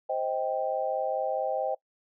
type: chord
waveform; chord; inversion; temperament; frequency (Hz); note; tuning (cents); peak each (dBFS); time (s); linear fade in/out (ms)
sine; C minor; none; just; 523.3 / 627.9 / 784.9; C5 / Eb5 / G5; 0 / +16 / +2; -31; 0.09-1.75; 10
effects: noise-tail reverb RT60 0.1 s tail -21 dB re dry